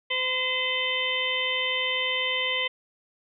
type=harmonic tone with a mistuned harmonic; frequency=512 Hz; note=C5; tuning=38 cents flat; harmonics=1 / 2 / 4 / 5 / 6 / 7; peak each=-34 / -36 / -28 / -35 / -28 / -36 dBFS; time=0.1-2.68 s; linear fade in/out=10 ms; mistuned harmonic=5; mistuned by=+24 cents; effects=none